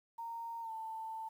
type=tone with pitch glide; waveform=sine; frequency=924 to 889.4 Hz; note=A#5 to A5; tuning=-16 to +18 cents; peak=-40 dBFS; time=0.18-1.29 s; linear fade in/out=10 ms; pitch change=-66 cents; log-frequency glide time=0.61-0.71 s; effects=11-bit